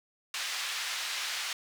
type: band-pass noise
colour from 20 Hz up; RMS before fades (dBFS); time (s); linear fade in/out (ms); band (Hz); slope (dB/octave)
white; -35; 0.34-1.53; 2; 1300 to 4500; 12
effects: none